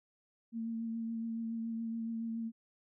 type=tone with vibrato; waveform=sine; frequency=227.6 Hz; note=A#3; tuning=41 cents flat; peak=-35 dBFS; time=0.52-2.52 s; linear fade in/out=50 ms; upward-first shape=triangle; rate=7.1 Hz; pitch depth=22 cents each way; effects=none